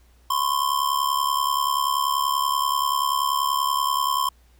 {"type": "ring-modulated tone", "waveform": "square", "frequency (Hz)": 1052, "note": "C6", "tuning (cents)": 9, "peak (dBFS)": -18, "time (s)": [0.3, 4.29], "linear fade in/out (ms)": 5, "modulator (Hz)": 35.2, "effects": ["added 60 Hz sine -53 dBFS peak until 4.59 s", "pink hiss -62 dBFS RMS until 4.59 s"]}